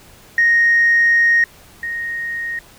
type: tone pair in turn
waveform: sine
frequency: 1864.7 / 1864.7 Hz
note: A#6 / A#6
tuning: 0 / 0 cents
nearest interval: unison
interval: 0 cents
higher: neither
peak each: -9 / -21 dBFS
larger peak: first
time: 0.38-1.44 / 1.83-2.59 s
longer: first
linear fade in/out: 2 ms
effects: tanh soft clip ceiling -6 dBFS + pink hiss -45 dBFS RMS until 2.78 s